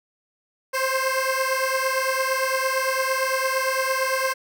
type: beating tone pair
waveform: 15% pulse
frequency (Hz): 523.3 / 532.1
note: C5 / C5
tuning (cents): 0 / +29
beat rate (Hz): 8.8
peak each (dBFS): -17 / -19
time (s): 0.73-4.34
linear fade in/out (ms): 20
effects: none